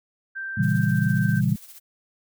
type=tone with pitch glide; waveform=sine; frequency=1568 to 1558.1 Hz; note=G6 to G6; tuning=0 to -11 cents; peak=-29 dBFS; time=0.35-1.41 s; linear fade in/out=20 ms; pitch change=-11 cents; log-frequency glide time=0.77-1.29 s
type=chord; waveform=sine; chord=A# diminished seventh; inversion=none; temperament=equal with one note detuned; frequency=116.54 / 138.59 / 164.81 / 198.28 Hz; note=A#2 / C#3 / E3 / G3; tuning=0 / 0 / 0 / +20 cents; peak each=-24 / -24 / -24 / -24 dBFS; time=0.57-1.56 s; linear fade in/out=10 ms
type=noise with tremolo; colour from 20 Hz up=blue; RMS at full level=-43 dBFS; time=0.62-1.8 s; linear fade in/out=20 ms; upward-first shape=sine; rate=15 Hz; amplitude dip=55%
effects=none